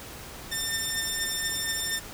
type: beating tone pair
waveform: 10% pulse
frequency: 1800 / 1804.2 Hz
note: A6 / A6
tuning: +39 / +43 cents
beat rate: 4.2 Hz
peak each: -20 / -25 dBFS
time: 0.51-2 s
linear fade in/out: 20 ms
effects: pink hiss -42 dBFS RMS until 2.13 s